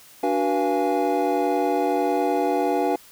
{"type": "tone cluster", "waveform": "triangle", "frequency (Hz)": [293.2, 374.8, 484.4, 690, 829], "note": ["D4", "F#4", "B4", "F5", "G#5"], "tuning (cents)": [-3, 22, -34, -21, -3], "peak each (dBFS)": -24, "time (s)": [0.23, 2.96], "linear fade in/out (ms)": 5, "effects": ["white hiss -49 dBFS RMS until 3.11 s"]}